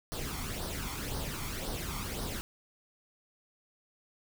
pink noise with flanger, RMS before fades -37 dBFS, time 0.12-2.41 s, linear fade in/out 0 ms, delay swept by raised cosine 0.2 to 0.92 ms, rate 1.9 Hz, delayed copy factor +0.6, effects none

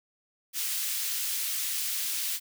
white high-pass noise, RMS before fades -31 dBFS, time 0.53-2.4 s, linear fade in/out 50 ms, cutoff 2300 Hz, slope 12 dB/octave, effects none

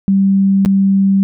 sine tone with dropouts, 195 Hz, G3, 9 cents flat, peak -8 dBFS, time 0.08-1.23 s, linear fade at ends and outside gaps 0 ms, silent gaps 0.65-0.659 s, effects none

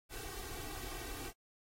pink noise with comb filter, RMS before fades -45 dBFS, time 0.09-1.33 s, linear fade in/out 50 ms, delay 2.6 ms, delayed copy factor +0.9, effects AAC 48 kbps

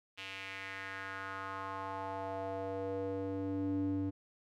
square tone with band-pass filter sweep, 96.6 Hz, G2, 25 cents flat, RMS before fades -39 dBFS, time 0.17-4.11 s, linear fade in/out 20 ms, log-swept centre 2800 to 240 Hz, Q 2.9, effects none

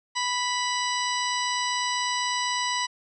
harmonic tone with a mistuned harmonic, 988 Hz, B5, in tune, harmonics 1 / 2 / 3 / 4 / 5 / 6 / 8, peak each -28 / -31 / -33 / -34 / -35 / -36 / -37 dBFS, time 0.15-2.87 s, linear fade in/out 20 ms, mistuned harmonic 6, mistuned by -33 cents, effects none

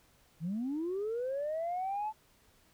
sine linear sweep, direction up, 150.3 to 878 Hz, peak -31 dBFS, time 0.4-2.13 s, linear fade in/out 50 ms, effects tanh soft clip ceiling -29 dBFS + pink hiss -66 dBFS RMS until 2.73 s

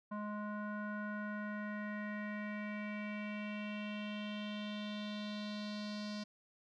square tone with low-pass filter sweep, 209.2 Hz, G#3, 13 cents sharp, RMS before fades -42 dBFS, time 0.11-6.24 s, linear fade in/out 10 ms, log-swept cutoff 1200 to 4800 Hz, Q 4.2, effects none

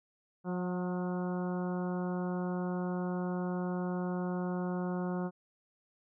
harmonic tone with a mistuned harmonic, 180 Hz, F#3, 47 cents flat, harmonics 1 / 2 / 3 / 4 / 5 / 6 / 7 / 8, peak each -33 / -39 / -43 / -45 / -47 / -49 / -50 / -51 dBFS, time 0.44-5.31 s, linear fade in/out 50 ms, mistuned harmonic 4, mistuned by +18 cents, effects none

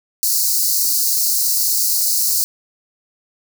white high-pass noise, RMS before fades -17 dBFS, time 0.23-2.44 s, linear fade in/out 0 ms, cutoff 4200 Hz, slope 96 dB/octave, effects none

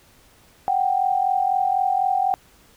sine tone pair together, 740 / 784 Hz, F#5 / G5, 0 / 0 cents, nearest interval minor second, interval 100 cents, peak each -21 / -20 dBFS, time 0.68-2.34 s, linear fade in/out 0 ms, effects pink hiss -54 dBFS RMS until 2.76 s

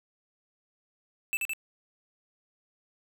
square tone with echo, 2639 Hz, E7, 1 cent sharp, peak -27 dBFS, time 1.33-1.37 s, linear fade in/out 0 ms, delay 82 ms, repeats 2, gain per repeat -2 dB, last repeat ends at 1.534 s, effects none

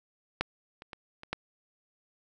clicks, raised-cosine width 0.3 ms, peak -11 / -29 / -25 / -28 / -15 dBFS, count 5, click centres 0.41 / 0.821 / 0.932 / 1.234 / 1.33 s, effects none

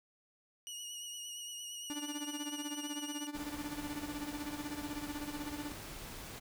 20% pulse tone with vibrato, 2900 Hz, F#7, 35 cents flat, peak -37 dBFS, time 0.67-3.27 s, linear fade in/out 0 ms, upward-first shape triangle, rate 8.7 Hz, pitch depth 37 cents each way
45% pulse tone with tremolo, 293.7 Hz, D4, in tune, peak -37 dBFS, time 1.9-5.72 s, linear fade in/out 0 ms, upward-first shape sine, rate 16 Hz, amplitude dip 80%
pink noise, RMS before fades -47 dBFS, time 3.34-6.4 s, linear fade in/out 20 ms
effects none

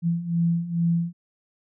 sine beating tone pair, 167.6 / 169.9 Hz, E3 / F3, +29 / -47 cents, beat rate 2.3 Hz, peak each -26 / -22 dBFS, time 0.02-1.13 s, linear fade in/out 50 ms, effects none

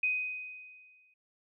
sine tone with exponential decay, 2504 Hz, D#7, 10 cents sharp, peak -25 dBFS, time 0.03-1.14 s, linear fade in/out 5 ms, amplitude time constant 240 ms, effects none

